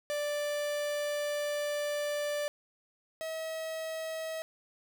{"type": "tone pair in turn", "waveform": "45% pulse", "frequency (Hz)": [587.3, 641.5], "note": ["D5", "E5"], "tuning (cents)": [0, -47], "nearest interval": "major second", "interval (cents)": 153, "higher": "second", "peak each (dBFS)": [-31, -35], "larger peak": "first", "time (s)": [[0.1, 2.48], [3.21, 4.42]], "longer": "first", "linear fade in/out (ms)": 0, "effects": []}